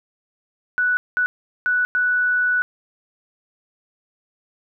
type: tone bursts at uneven times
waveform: sine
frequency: 1480 Hz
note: F#6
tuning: in tune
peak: -16 dBFS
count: 4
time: 0.78-0.97 / 1.17-1.26 / 1.66-1.85 / 1.95-2.62 s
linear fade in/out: 0 ms
effects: none